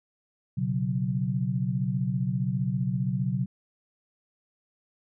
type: chord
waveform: sine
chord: B suspended second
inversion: none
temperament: equal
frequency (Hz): 123.47 / 138.59 / 185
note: B2 / C#3 / F#3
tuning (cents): 0 / 0 / 0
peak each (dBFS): -29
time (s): 0.57-3.46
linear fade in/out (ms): 10
effects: none